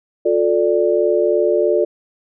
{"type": "chord", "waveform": "sine", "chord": "D minor", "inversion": "first", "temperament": "equal with one note detuned", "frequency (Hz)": [356.8, 440, 587.3], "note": ["F4", "A4", "D5"], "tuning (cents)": [37, 0, 0], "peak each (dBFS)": -17, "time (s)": [0.25, 1.85], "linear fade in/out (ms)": 10, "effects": []}